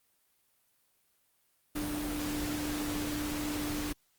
sine tone in noise, 297.1 Hz, D4, 20 cents sharp, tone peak -34 dBFS, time 1.75-3.93 s, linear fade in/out 10 ms, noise pink, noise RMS -38 dBFS, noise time 1.75-3.93 s, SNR +1 dB, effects white hiss -72 dBFS RMS until 4.18 s + Opus 32 kbps

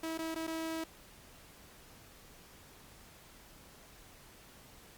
sawtooth tone with dropouts, 323.7 Hz, E4, 31 cents flat, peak -32 dBFS, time 0.03-0.84 s, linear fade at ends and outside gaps 5 ms, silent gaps 0.177-0.188 / 0.346-0.358 / 0.469-0.476 s, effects pink hiss -57 dBFS RMS until 4.97 s + Opus 48 kbps

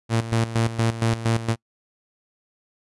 sawtooth tone with tremolo, 114.2 Hz, A#2, 35 cents flat, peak -14 dBFS, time 0.09-1.56 s, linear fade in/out 50 ms, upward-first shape square, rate 4.3 Hz, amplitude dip 75%, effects noise-tail reverb RT60 0.1 s tail -26 dB re dry + resampled to 24000 Hz

